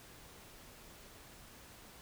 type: silence
effects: pink hiss -56 dBFS RMS until 2.01 s